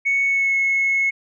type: tone with pitch glide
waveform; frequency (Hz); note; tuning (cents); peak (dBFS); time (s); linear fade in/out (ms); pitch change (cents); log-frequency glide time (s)
sine; 2217 to 2184; C#7 to C#7; 0 to -26; -15; 0.05-1.11; 20; -26; 0.25-0.56
effects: tanh soft clip ceiling -12 dBFS